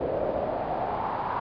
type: noise with band-pass filter sweep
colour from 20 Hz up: brown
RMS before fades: -29 dBFS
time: 0-1.4 s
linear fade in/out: 10 ms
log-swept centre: 530 to 1000 Hz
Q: 4.3
effects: resampled to 11025 Hz